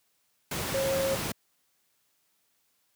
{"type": "tone in noise", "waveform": "sine", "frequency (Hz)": 540, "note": "C#5", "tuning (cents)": -45, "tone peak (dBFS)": -26, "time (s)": [0.74, 1.15], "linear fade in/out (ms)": 5, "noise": "pink", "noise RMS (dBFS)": -32, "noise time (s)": [0.51, 1.32], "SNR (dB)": 3, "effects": ["white hiss -72 dBFS RMS until 2.95 s", "high-pass 80 Hz 12 dB/octave"]}